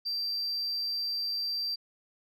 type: tone with amplitude modulation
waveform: sine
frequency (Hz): 4699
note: D8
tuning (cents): 0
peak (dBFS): -26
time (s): 0.05-1.76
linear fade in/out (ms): 20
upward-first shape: sine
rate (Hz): 156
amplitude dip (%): 30
effects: tanh soft clip ceiling -28 dBFS